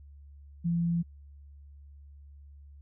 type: tone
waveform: sine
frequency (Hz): 170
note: F3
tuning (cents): -46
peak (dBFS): -25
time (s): 0.64-1.03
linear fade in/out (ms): 20
effects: added 71 Hz sine -48 dBFS peak until 2.81 s